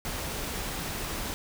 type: noise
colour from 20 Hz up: pink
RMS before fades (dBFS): -34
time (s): 0.05-1.34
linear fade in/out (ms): 0
effects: none